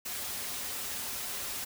white noise with comb filter, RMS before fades -37 dBFS, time 0.05-1.65 s, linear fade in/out 10 ms, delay 6.2 ms, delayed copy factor -0.55, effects none

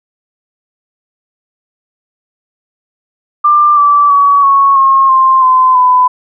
sine tone with pitch steps, 1189 / 1160.5 / 1132.7 / 1105.5 / 1079 / 1053.2 / 1027.9 / 1003.3 Hz, D6 / D6 / C#6 / C#6 / C#6 / C6 / C6 / B5, +21 / -21 / +37 / -5 / -47 / +11 / -31 / +27 cents, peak -4 dBFS, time 3.44-6.08 s, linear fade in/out 10 ms, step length 330 ms, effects none

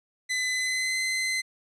sawtooth tone with pitch glide, 2014 to 2053 Hz, B6 to C7, +33 to -33 cents, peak -22 dBFS, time 0.29-1.42 s, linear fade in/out 20 ms, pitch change +34 cents, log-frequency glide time 0.5-0.98 s, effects resampled to 22050 Hz

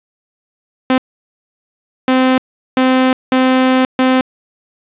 sawtooth tone bursts at uneven times, 258.5 Hz, C4, 21 cents flat, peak -5 dBFS, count 5, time 0.9-0.98 / 2.08-2.38 / 2.77-3.13 / 3.32-3.85 / 3.99-4.21 s, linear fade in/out 2 ms, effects resampled to 8000 Hz + 7-bit

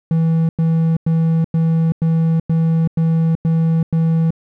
triangle tone bursts, 163.1 Hz, E3, 18 cents flat, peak -10 dBFS, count 9, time 0.11-4.306 s, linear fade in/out 2 ms, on 380 ms, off 97 ms, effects none

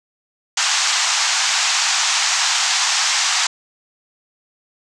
white band-pass noise, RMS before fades -18 dBFS, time 0.57-3.47 s, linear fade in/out 5 ms, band 750 to 7400 Hz, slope 48 dB/octave, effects none

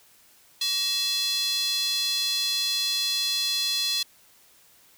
square tone with high-pass filter, 376.9 Hz, F#4, 32 cents sharp, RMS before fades -26 dBFS, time 0.61-4.03 s, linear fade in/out 5 ms, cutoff 3800 Hz, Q 5.7, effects white hiss -57 dBFS RMS until 4.97 s

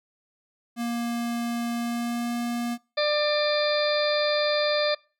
square tone with pitch glide, 235.8 to 238 Hz, A#3 to A#3, +20 to +36 cents, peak -27 dBFS, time 0.76-2.78 s, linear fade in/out 50 ms, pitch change +16 cents, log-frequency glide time 1.78-2.34 s
harmonic tone, 596 Hz, D5, 25 cents sharp, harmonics 1 / 2 / 3 / 4 / 6 / 7 / 8, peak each -23 / -32 / -32 / -33 / -32 / -33 / -32 dBFS, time 2.97-4.95 s, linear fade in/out 10 ms
effects noise-tail reverb RT60 0.4 s tail -26 dB re dry

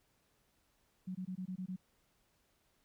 sine tone bursts, 185 Hz, F#3, in tune, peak -38 dBFS, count 7, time 1.07-1.763 s, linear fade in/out 10 ms, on 81 ms, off 21 ms, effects pink hiss -75 dBFS RMS until 2.84 s

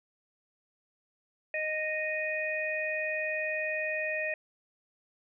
harmonic tone, 620 Hz, D#5, 6 cents flat, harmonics 1 / 3 / 4, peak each -34 / -34 / -34 dBFS, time 1.54-4.34 s, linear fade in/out 2 ms, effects none

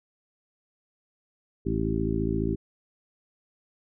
harmonic tone with a mistuned harmonic, 54.6 Hz, A1, 13 cents flat, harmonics 1 / 2 / 3 / 4 / 5 / 6 / 7, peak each -32 / -32 / -32 / -32 / -32 / -32 / -32 dBFS, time 1.65-2.56 s, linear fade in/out 20 ms, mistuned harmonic 7, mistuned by +28 cents, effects none

